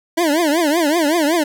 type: tone with vibrato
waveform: 25% pulse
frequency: 316.1 Hz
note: D#4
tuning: 27 cents sharp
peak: -10 dBFS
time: 0.17-1.44 s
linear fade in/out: 10 ms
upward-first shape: triangle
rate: 5.3 Hz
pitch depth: 220 cents each way
effects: none